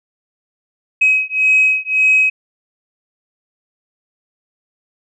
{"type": "beating tone pair", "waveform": "sine", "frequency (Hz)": [2540, 2541.8], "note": ["D#7", "D#7"], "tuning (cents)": [35, 36], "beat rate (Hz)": 1.8, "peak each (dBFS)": -13, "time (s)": [1.01, 2.3], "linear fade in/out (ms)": 10, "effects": ["tanh soft clip ceiling -4 dBFS"]}